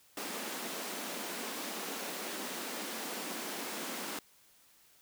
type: high-pass noise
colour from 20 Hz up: pink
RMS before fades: -40 dBFS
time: 0.17-4.19 s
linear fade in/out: 2 ms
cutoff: 200 Hz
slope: 48 dB/octave
effects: white hiss -64 dBFS RMS until 5.01 s